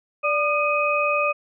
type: tone cluster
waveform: sine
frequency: 585 / 1216 / 2515 Hz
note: D5 / D#6 / D#7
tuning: -7 / -40 / +18 cents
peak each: -23 dBFS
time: 0.23-1.33 s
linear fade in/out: 20 ms
effects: none